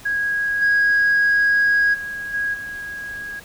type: tone with level steps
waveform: sine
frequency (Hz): 1649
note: G#6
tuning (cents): -13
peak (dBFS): -18 / -12 / -26 / -19 / -28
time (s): 0.05-3.4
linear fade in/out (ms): 10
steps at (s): 0.61 / 1.93 / 2.33 / 2.53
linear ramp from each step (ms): 20
effects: tanh soft clip ceiling -11 dBFS + pink hiss -43 dBFS RMS until 3.44 s